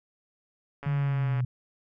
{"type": "click train", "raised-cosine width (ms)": 0.5, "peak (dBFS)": -25, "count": 82, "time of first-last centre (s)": [0.83, 1.404], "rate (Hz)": 141}
{"type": "linear sweep", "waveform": "sine", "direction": "down", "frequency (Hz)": [146.83, 123.8], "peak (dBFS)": -24, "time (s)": [0.86, 1.45], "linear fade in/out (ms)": 5}
{"effects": []}